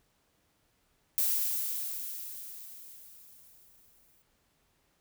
violet noise with exponential decay, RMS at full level -27 dBFS, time 1.18-4.22 s, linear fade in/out 0 ms, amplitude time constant 660 ms, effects pink hiss -72 dBFS RMS until 5 s

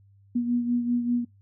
sine beating tone pair, 240.5 / 245.6 Hz, B3 / B3, -46 / -9 cents, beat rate 5.1 Hz, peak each -23 / -31 dBFS, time 0.35-1.25 s, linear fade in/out 10 ms, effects noise-tail reverb RT60 0.2 s tail -24 dB re dry + added 99 Hz sine -54 dBFS peak until 1.41 s

